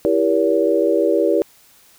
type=chord; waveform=sine; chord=E diminished seventh; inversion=none; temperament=just; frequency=329.6 / 395.6 / 474.7 / 569.6 Hz; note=E4 / G4 / Bb4 / Db5; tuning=0 / +16 / +31 / +47 cents; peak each=-19 dBFS; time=0.05-1.42 s; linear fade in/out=0 ms; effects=white hiss -51 dBFS RMS until 1.98 s